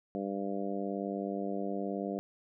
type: harmonic tone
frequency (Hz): 99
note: G2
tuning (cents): +18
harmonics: 2 / 3 / 4 / 5 / 6 / 7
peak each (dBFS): -37 / -39 / -40 / -41 / -42 / -42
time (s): 0.15-2.19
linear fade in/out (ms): 0
effects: none